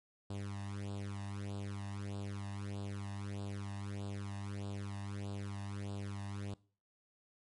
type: tone with flanger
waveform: sawtooth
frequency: 100 Hz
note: G2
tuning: 35 cents sharp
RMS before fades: -42 dBFS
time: 0.3-6.54 s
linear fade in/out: 5 ms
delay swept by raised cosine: 0.24 to 1.11 ms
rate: 1.6 Hz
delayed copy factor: +0.8
effects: noise-tail reverb RT60 0.4 s tail -21 dB re dry + MP3 48 kbps